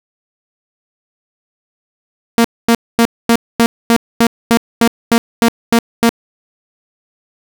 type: tone bursts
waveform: sawtooth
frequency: 232.1 Hz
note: A#3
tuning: 7 cents flat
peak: -3 dBFS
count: 13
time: 2.38-6.092 s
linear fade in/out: 0 ms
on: 64 ms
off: 240 ms
effects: 7-bit